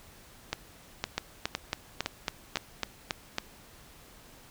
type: two click trains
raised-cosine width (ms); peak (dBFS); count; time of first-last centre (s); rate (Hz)
0.2; -12 / -11; 5 / 9; 0.53-2.571 / 1.18-3.384; 1.96 / 3.63
effects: pink hiss -54 dBFS RMS until 4.5 s